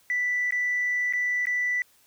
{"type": "tone with dropouts", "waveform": "sine", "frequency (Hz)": 1975.5, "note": "B6", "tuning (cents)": 0, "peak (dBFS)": -22, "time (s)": [0.1, 1.82], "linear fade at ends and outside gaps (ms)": 1, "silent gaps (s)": [[0.508, 0.523], [1.126, 1.135], [1.455, 1.469]], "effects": ["tanh soft clip ceiling -19 dBFS", "white hiss -61 dBFS RMS until 2.06 s"]}